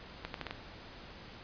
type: accelerating click train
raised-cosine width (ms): 0.3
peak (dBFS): -21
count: 5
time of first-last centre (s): 0.25-0.509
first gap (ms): 92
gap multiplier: 0.77
effects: pink hiss -50 dBFS RMS until 1.43 s + resampled to 11025 Hz